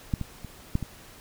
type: clicks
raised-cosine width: 5 ms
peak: -12 / -18 / -26 / -11 / -19 dBFS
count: 5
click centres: 0.138 / 0.213 / 0.447 / 0.754 / 0.827 s
effects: pink hiss -49 dBFS RMS until 1.2 s